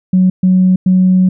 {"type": "tone bursts at uneven times", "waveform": "sine", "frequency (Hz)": 185, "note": "F#3", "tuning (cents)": 0, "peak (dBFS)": -5, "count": 3, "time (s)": [[0.13, 0.3], [0.43, 0.76], [0.86, 1.29]], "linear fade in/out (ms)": 5, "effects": ["tanh soft clip ceiling -1 dBFS"]}